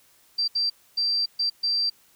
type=tone bursts at uneven times; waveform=sine; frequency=4699 Hz; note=D8; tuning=in tune; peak=-21 dBFS; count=5; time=0.38-0.48 / 0.55-0.7 / 0.97-1.26 / 1.39-1.5 / 1.63-1.9 s; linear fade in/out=10 ms; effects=white hiss -59 dBFS RMS until 2.15 s